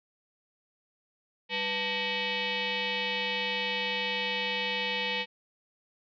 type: tone with frequency modulation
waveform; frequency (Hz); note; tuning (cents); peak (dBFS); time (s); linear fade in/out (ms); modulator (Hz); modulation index
sine; 197.2; G3; +11; -28; 1.49-5.26; 50; 692; 5
effects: none